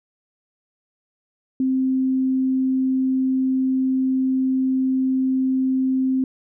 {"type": "tone", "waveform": "sine", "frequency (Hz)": 261.6, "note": "C4", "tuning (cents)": 0, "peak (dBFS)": -17, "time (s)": [1.6, 6.24], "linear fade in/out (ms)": 2, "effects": []}